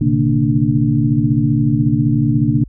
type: tone cluster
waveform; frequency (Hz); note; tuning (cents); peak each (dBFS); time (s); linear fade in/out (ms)
sine; 117.7 / 133.8 / 148.3 / 229.3 / 294.9; A#2 / C3 / D3 / A#3 / D4; +17 / +39 / +17 / -28 / +7; -18; 0.01-2.64; 5
effects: added 50 Hz sine -33 dBFS peak until 2.68 s